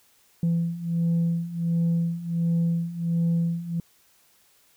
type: beating tone pair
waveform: sine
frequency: 167.5 / 168.9 Hz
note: E3 / E3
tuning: +28 / +42 cents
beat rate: 1.4 Hz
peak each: -25 / -22 dBFS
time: 0.43-3.8 s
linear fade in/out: 2 ms
effects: tanh soft clip ceiling -18 dBFS + white hiss -61 dBFS RMS until 4.76 s